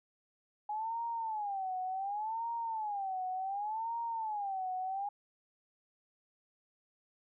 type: tone with vibrato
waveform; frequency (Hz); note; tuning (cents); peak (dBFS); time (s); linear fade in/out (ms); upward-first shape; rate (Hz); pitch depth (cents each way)
sine; 830.6; G#5; 0; -34; 0.69-5.09; 5; sine; 0.68; 200
effects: none